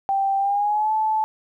sine tone with pitch glide, 784 to 869.9 Hz, G5 to A5, 0 to -20 cents, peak -18 dBFS, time 0.09-1.24 s, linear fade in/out 0 ms, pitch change +180 cents, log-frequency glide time 0.38-0.92 s, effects 10-bit

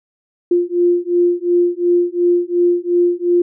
sine beating tone pair, 349.2 / 352 Hz, F4 / F4, 0 / +14 cents, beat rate 2.8 Hz, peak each -15 dBFS, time 0.51-3.42 s, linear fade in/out 5 ms, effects none

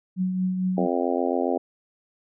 sine tone with tremolo, 185 Hz, F#3, in tune, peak -20 dBFS, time 0.16-0.88 s, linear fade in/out 50 ms, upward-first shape triangle, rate 4.4 Hz, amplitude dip 45%
harmonic tone, 87.31 Hz, F2, in tune, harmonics 3 / 4 / 5 / 6 / 7 / 8 / 9, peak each -27 / -28 / -29 / -30 / -30 / -31 / -32 dBFS, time 0.77-1.58 s, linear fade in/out 10 ms
effects none

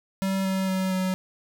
square tone with pitch steps, 192.5 / 190.51 / 188.54 / 186.59 Hz, G3 / G3 / F#3 / F#3, -31 / -49 / +33 / +15 cents, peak -24 dBFS, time 0.22-1.14 s, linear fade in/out 0 ms, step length 230 ms, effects none

